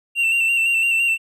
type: tone with vibrato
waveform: triangle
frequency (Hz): 2722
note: F7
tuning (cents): -45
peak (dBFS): -14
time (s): 0.15-1.18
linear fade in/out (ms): 50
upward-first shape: square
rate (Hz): 5.9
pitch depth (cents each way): 28
effects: none